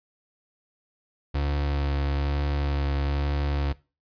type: tone with vibrato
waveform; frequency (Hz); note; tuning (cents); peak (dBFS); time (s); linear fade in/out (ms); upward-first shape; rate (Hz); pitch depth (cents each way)
35% pulse; 71.2; C#2; +47; -22; 1.34-3.73; 10; sine; 1.1; 18
effects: noise-tail reverb RT60 0.3 s tail -20 dB re dry + resampled to 11025 Hz